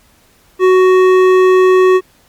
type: tone with hard clipping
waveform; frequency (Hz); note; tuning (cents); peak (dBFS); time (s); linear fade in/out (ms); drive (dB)
sine; 371.5; F#4; +7; -7; 0.59-2.01; 50; 12
effects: pink hiss -50 dBFS RMS until 2.28 s + MP3 96 kbps